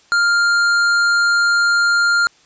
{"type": "tone with tanh clipping", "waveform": "sine", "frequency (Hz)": 1400, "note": "F6", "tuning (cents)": 4, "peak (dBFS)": -14, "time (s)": [0.12, 2.27], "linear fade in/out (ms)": 0, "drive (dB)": 15, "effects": ["white hiss -52 dBFS RMS until 2.45 s", "resampled to 16000 Hz"]}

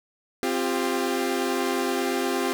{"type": "chord", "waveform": "sawtooth", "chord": "C suspended fourth", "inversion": "none", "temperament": "equal with one note detuned", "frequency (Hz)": [261.6, 349.2, 397.7], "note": ["C4", "F4", "G4"], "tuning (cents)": [0, 0, 25], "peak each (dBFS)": -24, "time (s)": [0.43, 2.53], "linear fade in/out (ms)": 0, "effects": []}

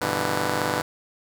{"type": "chord", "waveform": "5% pulse", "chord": "E minor seventh", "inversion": "first", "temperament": "just", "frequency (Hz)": [98.89, 123.61, 148.33, 164.81], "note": ["G2", "B2", "D3", "E3"], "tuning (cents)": [16, 2, 18, 0], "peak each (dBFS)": -19, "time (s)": [0.01, 0.82], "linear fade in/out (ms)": 5, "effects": []}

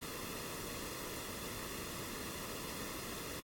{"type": "noise with comb filter", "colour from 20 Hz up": "pink", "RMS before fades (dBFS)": -44, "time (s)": [0.01, 3.41], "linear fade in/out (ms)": 20, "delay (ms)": 1.3, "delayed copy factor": -0.6, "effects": ["AAC 64 kbps"]}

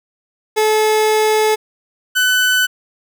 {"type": "tone pair in turn", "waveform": "30% pulse", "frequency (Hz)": [431.7, 1501.5], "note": ["A4", "F#6"], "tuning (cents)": [-33, 25], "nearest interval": "octave + minor seventh", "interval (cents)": 2158, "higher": "second", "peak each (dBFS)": -9, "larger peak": "neither", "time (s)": [[0.56, 1.56], [2.15, 2.67]], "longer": "first", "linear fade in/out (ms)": 20, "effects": []}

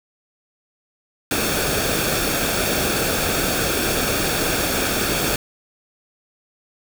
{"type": "noise with comb filter", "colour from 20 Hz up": "pink", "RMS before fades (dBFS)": -21, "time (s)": [1.31, 5.36], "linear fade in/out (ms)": 2, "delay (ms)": 1, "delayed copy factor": -0.55, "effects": []}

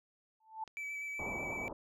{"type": "tone with exponential growth", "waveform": "sine", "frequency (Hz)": 880, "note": "A5", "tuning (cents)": 0, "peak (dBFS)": -34, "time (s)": [0.4, 0.64], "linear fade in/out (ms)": 5, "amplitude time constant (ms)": 52}
{"type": "click", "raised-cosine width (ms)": 0.2, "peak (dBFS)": -33, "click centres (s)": 0.677}
{"type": "tone with vibrato", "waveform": "triangle", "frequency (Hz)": 2300, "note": "D7", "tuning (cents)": -37, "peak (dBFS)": -37, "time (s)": [0.77, 1.68], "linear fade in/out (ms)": 0, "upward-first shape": "square", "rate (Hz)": 8.1, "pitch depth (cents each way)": 13}
{"type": "low-pass noise", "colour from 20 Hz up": "white", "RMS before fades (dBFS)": -43, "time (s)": [1.19, 1.73], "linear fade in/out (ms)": 5, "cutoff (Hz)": 1000, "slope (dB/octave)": 48}
{"effects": []}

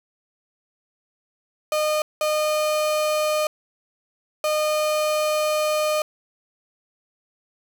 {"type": "tone bursts at uneven times", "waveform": "35% pulse", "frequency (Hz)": 611, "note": "D#5", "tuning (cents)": -32, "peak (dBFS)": -18, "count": 3, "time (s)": [[1.72, 2.02], [2.21, 3.47], [4.44, 6.02]], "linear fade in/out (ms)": 2, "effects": ["9-bit"]}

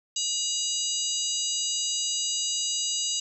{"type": "harmonic tone with a mistuned harmonic", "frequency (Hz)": 961, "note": "B5", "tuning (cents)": -48, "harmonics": [3, 4, 5, 6, 7, 8], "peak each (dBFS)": [-33, -33, -33, -33, -33, -33], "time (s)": [0.16, 3.2], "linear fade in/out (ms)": 5, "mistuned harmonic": 6, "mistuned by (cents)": 96, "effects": ["10-bit"]}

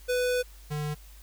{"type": "tone pair in turn", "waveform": "square", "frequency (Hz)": [496.8, 149.42], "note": ["B4", "D3"], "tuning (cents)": [10, 30], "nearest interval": "octave + major sixth", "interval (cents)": 2080, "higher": "first", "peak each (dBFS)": [-25, -30], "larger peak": "first", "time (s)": [[0.08, 0.43], [0.7, 0.95]], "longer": "first", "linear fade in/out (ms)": 20, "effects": ["added 50 Hz sine -47 dBFS peak until 1.22 s", "white hiss -56 dBFS RMS until 1.22 s"]}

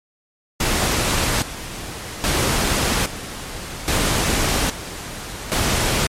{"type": "noise with tremolo", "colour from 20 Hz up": "pink", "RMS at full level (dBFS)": -19, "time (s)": [0.6, 6.07], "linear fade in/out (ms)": 5, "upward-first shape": "square", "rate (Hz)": 0.61, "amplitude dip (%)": 75, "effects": ["low-pass 11000 Hz 12 dB/octave", "MP3 64 kbps"]}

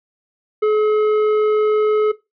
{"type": "tone with tanh clipping", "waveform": "sine", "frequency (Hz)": 426.8, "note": "G#4", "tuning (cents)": 47, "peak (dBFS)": -14, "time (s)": [0.62, 2.12], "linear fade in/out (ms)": 10, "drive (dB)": 9, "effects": ["noise-tail reverb RT60 0.2 s tail -17 dB re dry"]}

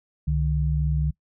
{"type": "tone pair together", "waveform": "sine", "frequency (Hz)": [67.03, 150.9], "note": ["C2", "D3"], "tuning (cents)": [42, 47], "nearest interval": "octave + major second", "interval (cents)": 1405, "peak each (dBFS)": -23, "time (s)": [0.27, 1.11], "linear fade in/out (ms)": 10, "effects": ["noise-tail reverb RT60 0.1 s tail -23 dB re dry"]}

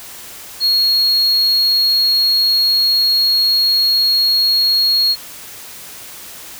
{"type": "tone", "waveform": "sine", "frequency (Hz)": 4301, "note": "C8", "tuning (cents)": 47, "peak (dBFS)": -8, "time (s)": [0.6, 5.16], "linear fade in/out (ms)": 50, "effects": ["tanh soft clip ceiling -10 dBFS", "white hiss -34 dBFS RMS until 6.59 s"]}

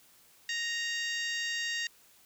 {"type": "harmonic tone", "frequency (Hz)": 932.3, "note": "A#5", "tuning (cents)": 0, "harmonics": [2, 3, 4, 5, 6, 7, 8], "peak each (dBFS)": [-34, -38, -40, -42, -44, -45, -46], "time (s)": [0.49, 1.87], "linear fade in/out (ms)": 2, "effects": ["white hiss -61 dBFS RMS until 2.25 s"]}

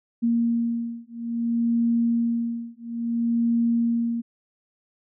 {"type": "beating tone pair", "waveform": "sine", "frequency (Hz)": [233.1, 233.69], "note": ["A#3", "A#3"], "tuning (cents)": [0, 5], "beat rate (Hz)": 0.59, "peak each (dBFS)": -24, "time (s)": [0.22, 4.22], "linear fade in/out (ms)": 20, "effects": []}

